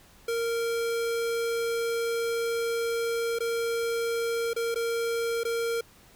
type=tone with dropouts; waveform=square; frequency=463.5 Hz; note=A#4; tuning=10 cents flat; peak=-27 dBFS; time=0.28-5.81 s; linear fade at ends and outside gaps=5 ms; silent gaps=3.388-3.404 / 4.534-4.562 / 4.745-4.757 / 5.435-5.45 s; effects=pink hiss -56 dBFS RMS until 6.15 s

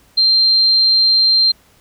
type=tone; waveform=sine; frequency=4161 Hz; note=C8; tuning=10 cents flat; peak=-9 dBFS; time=0.17-1.52 s; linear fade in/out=10 ms; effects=pink hiss -52 dBFS RMS until 1.8 s

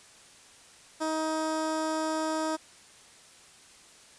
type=tone with notch filter; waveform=15% pulse; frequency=315.4 Hz; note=D#4; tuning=24 cents sharp; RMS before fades=-30 dBFS; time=1-2.57 s; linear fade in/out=20 ms; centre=2900 Hz; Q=1.8; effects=white hiss -54 dBFS RMS until 4.18 s + resampled to 22050 Hz

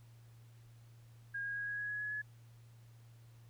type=tone with pitch steps; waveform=sine; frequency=1626 / 1636.4 / 1646.8 / 1657.3 / 1667.9 / 1678.5 / 1689.2 / 1700 Hz; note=G#6 / G#6 / G#6 / G#6 / G#6 / G#6 / G#6 / G#6; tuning=-37 / -26 / -15 / -4 / +7 / +18 / +29 / +40 cents; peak=-37 dBFS; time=1.34-2.22 s; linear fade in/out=10 ms; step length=110 ms; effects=added 116 Hz sine -56 dBFS peak until 3.49 s + pink hiss -70 dBFS RMS until 3.49 s

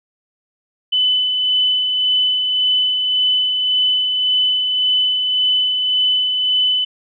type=tone with tremolo; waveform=sine; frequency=3009 Hz; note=F#7; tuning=28 cents sharp; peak=-12 dBFS; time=0.92-6.85 s; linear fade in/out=10 ms; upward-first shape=sine; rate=1.8 Hz; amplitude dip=35%; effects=none

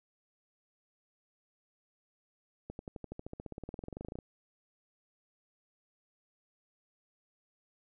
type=accelerating click train; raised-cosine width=2 ms; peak=-28 dBFS; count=27; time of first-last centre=2.7-4.188 s; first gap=91 ms; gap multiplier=0.96; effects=none

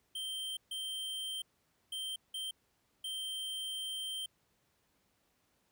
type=tone bursts at uneven times; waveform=square; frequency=3136 Hz; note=G7; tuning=in tune; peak=-38 dBFS; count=5; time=0.15-0.57 / 0.71-1.42 / 1.92-2.16 / 2.34-2.51 / 3.04-4.26 s; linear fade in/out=5 ms; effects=pink hiss -75 dBFS RMS until 5.71 s + high-pass 60 Hz 12 dB/octave

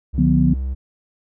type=tone; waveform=triangle; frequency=65.6 Hz; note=C2; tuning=5 cents sharp; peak=-19 dBFS; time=0.13-0.75 s; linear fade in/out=20 ms
type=chord; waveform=sine; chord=B diminished; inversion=first; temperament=just; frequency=148.16 / 177.8 / 246.9 Hz; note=D3 / F3 / B3; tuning=+16 / +31 / 0 cents; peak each=-17 dBFS; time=0.18-0.54 s; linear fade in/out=5 ms
effects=none

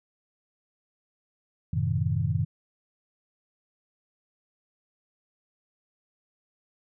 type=chord; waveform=sine; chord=F# diminished seventh; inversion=none; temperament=equal with one note detuned; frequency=92.5 / 110 / 130.81 / 157.92 Hz; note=F#2 / A2 / C3 / Eb3; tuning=0 / 0 / 0 / +26 cents; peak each=-29 dBFS; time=1.73-2.45 s; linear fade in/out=5 ms; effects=none

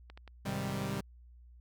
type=clicks; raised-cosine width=0.3 ms; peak=-34 dBFS; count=5; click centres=0.1 / 0.175 / 0.277 / 0.505 / 0.722 s
type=chord; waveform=sawtooth; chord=Ab major seventh; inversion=none; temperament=equal; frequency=103.83 / 130.81 / 155.56 / 196 Hz; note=Ab2 / C3 / Eb3 / G3; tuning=0 / 0 / 0 / 0 cents; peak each=-38 / -35 / -37 / -33 dBFS; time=0.45-1.01 s; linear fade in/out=10 ms
effects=added 60 Hz sine -53 dBFS peak until 1.6 s

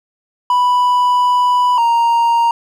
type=tone pair in turn; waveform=triangle; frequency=987.8 / 932.4 Hz; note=B5 / A#5; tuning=0 / 0 cents; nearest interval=minor second; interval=100 cents; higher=first; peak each=-8 dBFS; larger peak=neither; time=0.5-1.78 / 1.78-2.51 s; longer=first; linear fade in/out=2 ms; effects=none

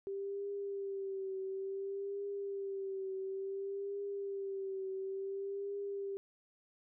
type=tone with vibrato; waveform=sine; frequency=392 Hz; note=G4; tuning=in tune; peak=-37 dBFS; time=0.07-6.17 s; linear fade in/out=0 ms; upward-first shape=triangle; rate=0.57 Hz; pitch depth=47 cents each way; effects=none

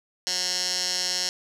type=tone with band-pass filter; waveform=15% pulse; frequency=181.7 Hz; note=F#3; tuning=31 cents flat; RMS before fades=-27 dBFS; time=0.27-1.29 s; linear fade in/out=0 ms; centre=5300 Hz; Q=3.9; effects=none

